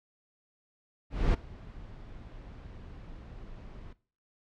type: noise with ADSR envelope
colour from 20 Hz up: brown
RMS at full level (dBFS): -23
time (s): 1.1-3.93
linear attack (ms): 240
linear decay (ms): 10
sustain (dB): -23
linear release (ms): 5
effects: noise-tail reverb RT60 0.4 s tail -19 dB re dry + low-pass 4000 Hz 12 dB/octave